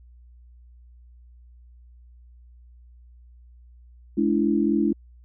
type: tone cluster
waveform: sine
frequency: 213.4 / 289.5 / 333.2 Hz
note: G#3 / D4 / E4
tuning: +47 / -25 / +19 cents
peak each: -23 dBFS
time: 4.17-4.93 s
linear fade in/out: 10 ms
effects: added 60 Hz sine -47 dBFS peak until 5.24 s